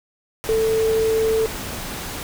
sine tone in noise, 443.9 Hz, A4, 15 cents sharp, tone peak -16 dBFS, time 0.49-1.46 s, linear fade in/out 0 ms, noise pink, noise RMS -30 dBFS, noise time 0.44-2.23 s, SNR +11 dB, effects none

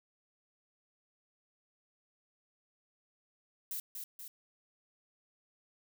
violet noise with echo, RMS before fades -39 dBFS, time 3.71-3.8 s, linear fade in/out 2 ms, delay 240 ms, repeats 2, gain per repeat -4 dB, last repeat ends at 4.28 s, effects none

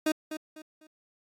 30% pulse tone with echo, 310.9 Hz, D#4, 1 cent flat, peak -21 dBFS, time 0.06-0.12 s, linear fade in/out 5 ms, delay 250 ms, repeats 3, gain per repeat -10 dB, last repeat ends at 0.87 s, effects AAC 64 kbps

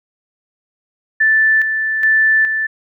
sine tone with tremolo, 1760 Hz, A6, in tune, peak -9 dBFS, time 1.2-2.67 s, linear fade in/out 10 ms, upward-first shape square, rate 1.2 Hz, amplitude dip 50%, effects none

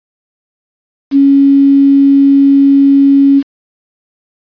sine tone with quantisation, 277.2 Hz, C#4, in tune, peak -3 dBFS, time 1.11-3.43 s, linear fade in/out 50 ms, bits 5, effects resampled to 11025 Hz

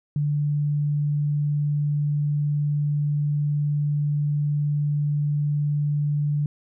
sine tone, 146.83 Hz, D3, in tune, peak -20 dBFS, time 0.16-6.46 s, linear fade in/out 2 ms, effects none

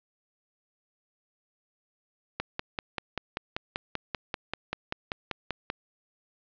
click train, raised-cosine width 0.3 ms, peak -14 dBFS, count 18, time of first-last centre 2.4-5.701 s, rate 5.15 Hz, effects resampled to 11025 Hz + 7-bit

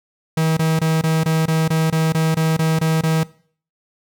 45% pulse tone bursts, 160 Hz, D#3, 49 cents sharp, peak -15 dBFS, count 13, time 0.37-3.234 s, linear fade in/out 5 ms, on 200 ms, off 22 ms, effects noise-tail reverb RT60 0.5 s tail -20 dB re dry

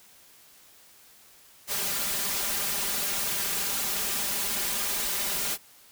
white noise with comb filter, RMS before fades -29 dBFS, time 1.67-5.58 s, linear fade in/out 50 ms, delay 5 ms, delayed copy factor +0.75, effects white hiss -55 dBFS RMS until 5.91 s

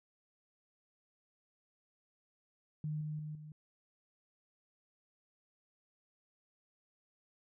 sine tone with level steps, 152.4 Hz, D#3, 36 cents flat, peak -35 / -37 / -40 / -47 dBFS, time 2.84-3.52 s, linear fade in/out 2 ms, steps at 3.01 / 3.19 / 3.35 s, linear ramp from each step 2 ms, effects none

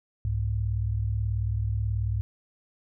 sine tone pair together, 65.38 / 103.83 Hz, C2 / G#2, -1 / 0 cents, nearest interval minor sixth, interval 801 cents, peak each -29 / -26 dBFS, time 0.25-2.21 s, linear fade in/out 0 ms, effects none

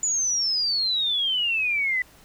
sine exponential sweep, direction down, 7040 to 1972 Hz, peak -21 dBFS, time 0.03-2.02 s, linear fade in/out 2 ms, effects pink hiss -53 dBFS RMS until 2.24 s

